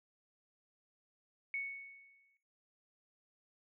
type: tone with exponential decay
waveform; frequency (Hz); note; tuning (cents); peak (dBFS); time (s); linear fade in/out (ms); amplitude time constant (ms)
sine; 2217; C#7; 0; -34; 1.54-2.37; 1; 180
effects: noise-tail reverb RT60 0.5 s tail -17 dB re dry